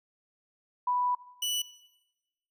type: tone pair in turn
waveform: sine / sawtooth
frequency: 987.8 / 2960 Hz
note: B5 / F#7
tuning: 0 / 0 cents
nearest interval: octave + perfect fifth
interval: 1900 cents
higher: second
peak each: -25 dBFS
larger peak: neither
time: 0.87-1.15 / 1.42-1.62 s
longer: first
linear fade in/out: 5 ms
effects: noise-tail reverb RT60 1.0 s tail -18 dB re dry